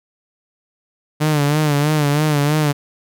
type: tone with vibrato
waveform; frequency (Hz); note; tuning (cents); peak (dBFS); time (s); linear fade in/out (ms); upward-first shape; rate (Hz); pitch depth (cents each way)
sawtooth; 148.7; D3; +22; -10; 1.2-2.73; 20; sine; 3.1; 70
effects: none